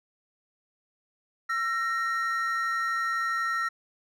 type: tone pair together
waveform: triangle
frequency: 1343.9 / 1864.7 Hz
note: E6 / A#6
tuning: +33 / 0 cents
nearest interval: tritone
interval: 567 cents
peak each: -26 / -28 dBFS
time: 1.49-3.69 s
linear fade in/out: 10 ms
effects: none